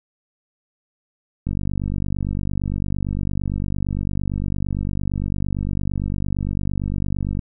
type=click train; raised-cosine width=5 ms; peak=-12 dBFS; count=290; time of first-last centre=1.47-7.392 s; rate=48.8 Hz; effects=none